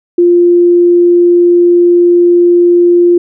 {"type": "tone", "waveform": "sine", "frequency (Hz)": 349.2, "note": "F4", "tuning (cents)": 0, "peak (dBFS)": -3, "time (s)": [0.18, 3.18], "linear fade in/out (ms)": 5, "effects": []}